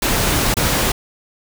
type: noise with dropouts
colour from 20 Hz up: pink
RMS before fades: -17 dBFS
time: 0.02-0.92 s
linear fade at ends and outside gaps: 5 ms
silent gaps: 0.542-0.568 s
effects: none